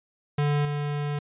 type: tone with level steps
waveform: square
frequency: 146.1 Hz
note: D3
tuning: 9 cents flat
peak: -22 / -27 dBFS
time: 0.38-1.19 s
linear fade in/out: 5 ms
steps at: 0.65 s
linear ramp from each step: 2 ms
effects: resampled to 8000 Hz